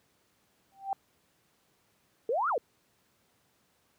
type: tone with exponential growth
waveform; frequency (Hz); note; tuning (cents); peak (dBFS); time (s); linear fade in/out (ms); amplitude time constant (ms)
sine; 782; G5; -4; -25; 0.72-0.93; 1; 44
type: exponential two-way sweep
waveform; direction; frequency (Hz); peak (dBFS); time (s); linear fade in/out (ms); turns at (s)
sine; up then down; 424.3 to 1449 to 424.3; -26; 2.29-2.58; 2; 2.49
effects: pink hiss -70 dBFS RMS until 3.98 s + high-pass 100 Hz 12 dB/octave